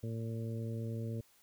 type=harmonic tone; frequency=113.7 Hz; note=A#2; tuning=43 cents flat; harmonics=1 / 2 / 3 / 4 / 5; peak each=-37 / -43 / -49 / -47 / -52 dBFS; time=0.03-1.21 s; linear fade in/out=5 ms; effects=white hiss -67 dBFS RMS until 1.42 s